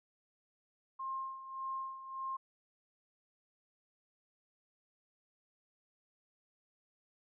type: tone with tremolo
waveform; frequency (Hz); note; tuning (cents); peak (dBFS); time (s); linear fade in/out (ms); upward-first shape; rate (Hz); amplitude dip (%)
sine; 1063; C6; +27; -36; 0.99-2.37; 10; sine; 1.7; 70
effects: none